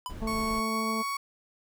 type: tone with exponential decay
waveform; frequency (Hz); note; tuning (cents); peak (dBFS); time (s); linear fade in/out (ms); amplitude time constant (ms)
square; 1000; B5; +21; -30; 0.06-0.18; 1; 24
type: noise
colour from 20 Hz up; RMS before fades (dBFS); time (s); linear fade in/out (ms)
brown; -38; 0.09-0.6; 10
type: harmonic tone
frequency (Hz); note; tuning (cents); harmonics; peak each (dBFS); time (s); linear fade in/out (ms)
221.5; A3; +12; 1 / 2 / 3 / 4 / 5; -31 / -37 / -41 / -43 / -45; 0.21-1.03; 20
type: tone with pitch glide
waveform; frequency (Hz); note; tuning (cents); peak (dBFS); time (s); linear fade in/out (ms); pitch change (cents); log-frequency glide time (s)
35% pulse; 1108 to 1116.4; C#6 to C#6; -1 to +12; -28; 0.27-1.17; 5; +13; 0.44-0.86
effects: none